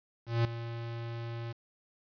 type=tone with ADSR envelope; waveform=square; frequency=116.54 Hz; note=A#2; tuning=in tune; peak=-24 dBFS; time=0.26-1.53 s; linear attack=190 ms; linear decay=3 ms; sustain=-13 dB; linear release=16 ms; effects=resampled to 11025 Hz + 9-bit